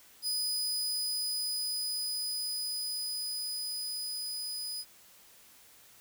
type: tone with level ramp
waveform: sawtooth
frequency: 4978 Hz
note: D#8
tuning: in tune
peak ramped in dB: -27 to -33 dBFS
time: 0.22-4.85 s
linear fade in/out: 50 ms
effects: white hiss -58 dBFS RMS until 6 s